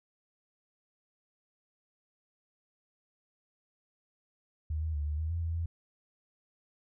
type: tone with pitch steps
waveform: sine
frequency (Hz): 77.4 / 79.4 / 73.5 / 74.8 / 79.2 / 84.3 / 82.4 / 83.7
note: D#2 / D#2 / D2 / D2 / D#2 / E2 / E2 / E2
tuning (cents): -9 / +36 / +2 / +32 / +31 / +39 / 0 / +27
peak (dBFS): -30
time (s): 4.7-5.66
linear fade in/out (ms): 5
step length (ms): 120
effects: none